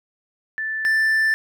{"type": "tone pair in turn", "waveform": ["sine", "triangle"], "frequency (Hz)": [1760, 1767.7], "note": ["A6", "A6"], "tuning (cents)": [0, 8], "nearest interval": "unison", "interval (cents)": 8, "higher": "second", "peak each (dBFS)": [-23, -14], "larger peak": "second", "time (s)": [[0.58, 0.85], [0.85, 1.34]], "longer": "second", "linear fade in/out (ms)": 0, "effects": []}